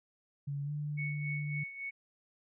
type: tone with pitch glide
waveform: sine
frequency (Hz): 141.9 to 148.01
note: C#3 to D3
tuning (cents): +41 to +14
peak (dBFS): -34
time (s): 0.47-1.64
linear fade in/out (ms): 10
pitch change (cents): +73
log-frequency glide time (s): 0.64-0.71
type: tone with tremolo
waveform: sine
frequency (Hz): 2217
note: C#7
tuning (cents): 0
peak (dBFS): -36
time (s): 0.97-1.91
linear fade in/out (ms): 20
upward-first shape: sine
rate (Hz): 3.6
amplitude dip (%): 65
effects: none